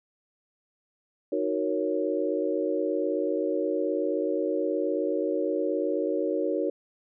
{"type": "chord", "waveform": "sine", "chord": "D# minor seventh", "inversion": "none", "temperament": "equal", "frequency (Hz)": [311.1, 370, 466.2, 554.4], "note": ["D#4", "F#4", "A#4", "C#5"], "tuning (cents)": [0, 0, 0, 0], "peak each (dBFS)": -30, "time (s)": [1.32, 6.7], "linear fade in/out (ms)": 5, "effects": []}